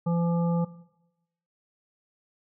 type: harmonic tone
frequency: 170.3 Hz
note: F3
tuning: 43 cents flat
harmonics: 1 / 3 / 5 / 7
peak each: -23 / -33 / -37 / -40 dBFS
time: 0.06-0.65 s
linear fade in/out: 10 ms
effects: noise-tail reverb RT60 0.9 s tail -18 dB re dry